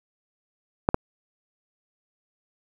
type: clicks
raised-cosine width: 1 ms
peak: -4 dBFS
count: 2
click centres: 0.889 / 0.944 s
effects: 7-bit